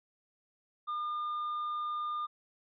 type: tone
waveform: triangle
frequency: 1209 Hz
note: D6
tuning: 50 cents sharp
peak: -31 dBFS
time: 0.87-2.27 s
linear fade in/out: 20 ms
effects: resampled to 11025 Hz